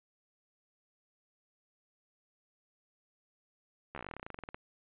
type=slowing click train; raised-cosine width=0.5 ms; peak=-27 dBFS; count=21; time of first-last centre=3.95-4.545 s; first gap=13 ms; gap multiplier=1.08; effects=resampled to 8000 Hz